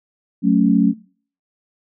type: chord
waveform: sine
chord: F# minor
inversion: none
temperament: equal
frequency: 185 / 220 / 277.2 Hz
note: F#3 / A3 / C#4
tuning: 0 / 0 / 0 cents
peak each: -16 dBFS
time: 0.42-0.94 s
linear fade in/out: 50 ms
effects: noise-tail reverb RT60 0.5 s tail -25 dB re dry